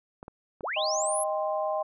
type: clicks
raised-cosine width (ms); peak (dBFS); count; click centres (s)
1; -27; 3; 0.229 / 0.281 / 0.608
type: linear sweep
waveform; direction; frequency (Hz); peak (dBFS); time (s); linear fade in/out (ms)
sine; up; 271.8 to 11310; -29; 0.63-1.24; 10
type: chord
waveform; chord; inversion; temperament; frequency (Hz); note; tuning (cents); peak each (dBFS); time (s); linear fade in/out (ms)
sine; C minor; first; equal with one note detuned; 622.3 / 793.1 / 1046.5; Eb5 / G5 / C6; 0 / +20 / 0; -28 / -32 / -34; 0.76-1.83; 10
effects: none